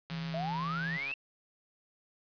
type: tone with vibrato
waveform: sine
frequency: 164.81 Hz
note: E3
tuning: in tune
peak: -35 dBFS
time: 0.1-0.98 s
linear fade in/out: 20 ms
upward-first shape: sine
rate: 8 Hz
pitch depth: 11 cents each way
type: click train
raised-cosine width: 0.2 ms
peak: -26 dBFS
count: 141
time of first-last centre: 0.1-1.114 s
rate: 138 Hz
type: exponential sweep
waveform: sine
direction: up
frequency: 633 to 2736 Hz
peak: -34 dBFS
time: 0.34-1.14 s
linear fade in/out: 2 ms
effects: resampled to 11025 Hz + 9-bit